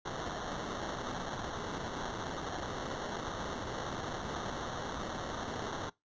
white noise with sample-and-hold, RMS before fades -39 dBFS, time 0.05-5.9 s, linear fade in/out 10 ms, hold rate 2450 Hz, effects noise-tail reverb RT60 0.2 s tail -22 dB re dry + resampled to 16000 Hz

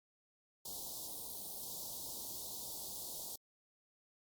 white band-stop noise, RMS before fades -45 dBFS, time 0.65-3.36 s, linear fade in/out 5 ms, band 960 to 3600 Hz, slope 48 dB/octave, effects Opus 48 kbps

